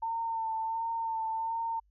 sine tone with vibrato, 903 Hz, A5, 45 cents sharp, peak -30 dBFS, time 0.02-1.8 s, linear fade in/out 10 ms, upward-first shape sine, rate 1.4 Hz, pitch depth 25 cents each way, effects added 50 Hz sine -64 dBFS peak until 1.9 s

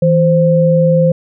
sine tone pair together, 162.8 / 521.7 Hz, E3 / C5, -21 / -5 cents, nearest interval octave + minor sixth, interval 2016 cents, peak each -10 dBFS, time 0.02-1.12 s, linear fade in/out 5 ms, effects none

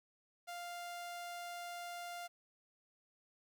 sawtooth tone, 698.5 Hz, F5, in tune, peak -40 dBFS, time 0.47-2.28 s, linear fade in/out 20 ms, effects 12-bit

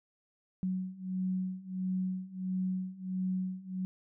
sine beating tone pair, 185 / 186.5 Hz, F#3 / F#3, 0 / +14 cents, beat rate 1.5 Hz, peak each -36 / -34 dBFS, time 0.63-3.85 s, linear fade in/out 0 ms, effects none

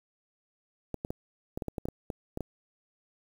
clicks, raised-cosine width 2 ms, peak -20 dBFS, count 12, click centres 0.943 / 1.049 / 1.105 / 1.575 / 1.622 / 1.683 / 1.782 / 1.855 / 1.886 / 2.102 / 2.374 / 2.407 s, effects 8-bit

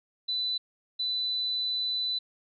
sine tone pair in turn, 3993 / 3993 Hz, B7 / B7, +18 / +18 cents, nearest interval unison, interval 0 cents, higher neither, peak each -27 dBFS, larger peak neither, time 0.28-0.58 / 0.99-2.19 s, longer second, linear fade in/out 10 ms, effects none

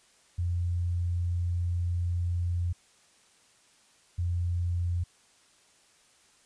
sine tone pair in turn, 87.31 / 87.31 Hz, F2 / F2, 0 / 0 cents, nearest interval unison, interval 0 cents, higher neither, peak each -26 dBFS, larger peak neither, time 0.38-2.73 / 4.18-5.04 s, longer first, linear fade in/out 10 ms, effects white hiss -62 dBFS RMS until 6.45 s + resampled to 22050 Hz

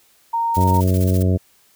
sine tone, 925 Hz, A#5, 14 cents flat, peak -17 dBFS, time 0.33-0.81 s, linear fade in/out 10 ms
blue noise with tremolo, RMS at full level -32 dBFS, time 0.54-1.23 s, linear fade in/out 10 ms, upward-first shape square, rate 15 Hz, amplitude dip 65%
harmonic tone, 92.5 Hz, F#2, in tune, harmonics 1 / 2 / 3 / 4 / 5 / 6 / 7, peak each -15 / -21 / -25 / -27 / -29 / -31 / -32 dBFS, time 0.56-1.38 s, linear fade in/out 20 ms
effects white hiss -56 dBFS RMS until 1.75 s

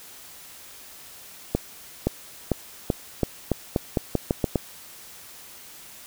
accelerating click train, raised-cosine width 2 ms, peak -7 dBFS, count 12, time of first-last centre 1.55-4.557 s, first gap 520 ms, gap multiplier 0.86, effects white hiss -45 dBFS RMS until 6.06 s

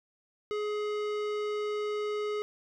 sine tone with tanh clipping, 420 Hz, G#4, 19 cents sharp, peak -32 dBFS, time 0.51-2.42 s, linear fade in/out 0 ms, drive 18 dB, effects none

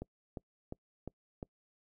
click train, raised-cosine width 2 ms, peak -27 dBFS, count 5, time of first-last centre 0.02-1.428 s, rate 2.84 Hz, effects noise-tail reverb RT60 0.1 s tail -25 dB re dry

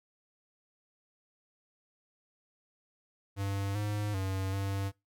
square tone with pitch steps, 98.9 / 104.3 / 95.6 / 98.2 Hz, G2 / G#2 / G2 / G2, +16 / +8 / -43 / +4 cents, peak -32 dBFS, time 3.36-4.92 s, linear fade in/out 50 ms, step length 390 ms, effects noise-tail reverb RT60 0.2 s tail -21 dB re dry

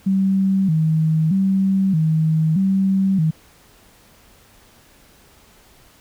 sine tone with vibrato, 174.61 Hz, F3, in tune, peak -14 dBFS, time 0.06-3.31 s, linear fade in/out 10 ms, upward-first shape square, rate 0.8 Hz, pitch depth 170 cents each way, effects pink hiss -51 dBFS RMS until 6 s

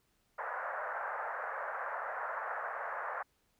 white band-pass noise, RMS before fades -39 dBFS, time 0.38-3.23 s, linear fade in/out 10 ms, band 520 to 1700 Hz, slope 48 dB/octave, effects pink hiss -75 dBFS RMS until 3.59 s

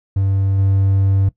triangle tone with level steps, 97.4 Hz, G2, 11 cents flat, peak -12 / -10 dBFS, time 0.16-1.29 s, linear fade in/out 5 ms, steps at 0.58 s, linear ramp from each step 10 ms, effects noise-tail reverb RT60 0.1 s tail -17 dB re dry

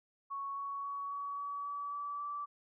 sine tone with pitch steps, 1110 / 1117.1 / 1124.2 / 1131.4 / 1138.6 / 1145.8 / 1153.1 / 1160.5 Hz, C#6 / C#6 / C#6 / C#6 / C#6 / D6 / D6 / D6, +2 / +13 / +24 / +35 / +46 / -43 / -32 / -21 cents, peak -37 dBFS, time 0.3-2.46 s, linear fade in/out 20 ms, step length 270 ms, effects none

